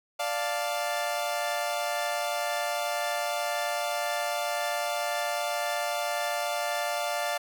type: chord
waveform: sawtooth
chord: D minor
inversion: none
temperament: equal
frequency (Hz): 587.3 / 698.5 / 880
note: D5 / F5 / A5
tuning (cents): 0 / 0 / 0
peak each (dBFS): -28 / -27 / -32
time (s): 0.19-7.38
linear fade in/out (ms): 10
effects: none